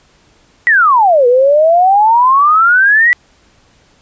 sine exponential two-way sweep, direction down then up, 1975.5 to 477.3 to 1975.5 Hz, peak -5 dBFS, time 0.67-3.13 s, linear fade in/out 0 ms, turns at 1.27 s, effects pink hiss -50 dBFS RMS until 4.01 s + resampled to 16000 Hz

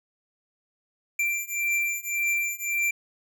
square beating tone pair, 2355 / 2356.8 Hz, D7 / D7, +4 / +6 cents, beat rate 1.8 Hz, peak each -29 / -28 dBFS, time 1.19-2.91 s, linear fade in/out 5 ms, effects none

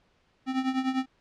square tone with tremolo, 261.6 Hz, C4, in tune, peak -23 dBFS, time 0.46-1.06 s, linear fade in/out 50 ms, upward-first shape triangle, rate 10 Hz, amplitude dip 80%, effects pink hiss -67 dBFS RMS until 1.2 s + low-pass 4000 Hz 12 dB/octave

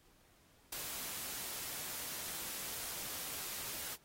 white noise with ADSR envelope, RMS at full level -39 dBFS, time 0.72-3.97 s, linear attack 7 ms, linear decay 8 ms, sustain -4 dB, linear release 38 ms, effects pink hiss -68 dBFS RMS until 4.04 s + AAC 48 kbps

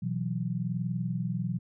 sine chord, B suspended fourth, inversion none, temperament equal, 123.47 / 164.81 / 185 Hz, B2 / E3 / F#3, 0 / 0 / 0 cents, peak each -33 dBFS, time 0.02-1.59 s, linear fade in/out 10 ms, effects none

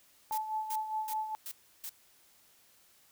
sine tone with tremolo, 868 Hz, A5, 24 cents flat, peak -30 dBFS, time 0.31-1.35 s, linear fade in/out 0 ms, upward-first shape sine, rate 4.9 Hz, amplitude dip 60%
blue noise bursts, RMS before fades -41 dBFS, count 5, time 0.32-1.895 s, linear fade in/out 5 ms, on 59 ms, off 320 ms
effects white hiss -64 dBFS RMS until 3.11 s

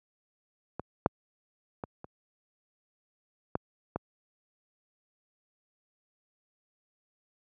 clicks, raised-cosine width 1 ms, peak -20 / -8 / -21 / -28 / -14 / -17 dBFS, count 6, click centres 0.796 / 1.061 / 1.838 / 2.044 / 3.554 / 3.96 s, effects high-pass 80 Hz 12 dB/octave

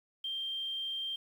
sine tone, 3168 Hz, G7, 18 cents sharp, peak -34 dBFS, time 0.24-1.16 s, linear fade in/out 5 ms, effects 10-bit

